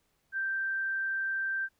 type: tone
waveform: sine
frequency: 1568 Hz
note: G6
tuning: in tune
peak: -29 dBFS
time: 0.32-1.69 s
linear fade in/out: 50 ms
effects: pink hiss -74 dBFS RMS until 1.79 s